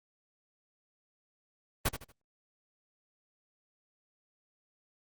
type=noise with echo; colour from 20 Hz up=pink; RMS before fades=-27 dBFS; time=1.85-1.89 s; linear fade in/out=10 ms; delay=78 ms; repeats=3; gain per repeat=-10 dB; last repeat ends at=2.124 s; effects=Opus 32 kbps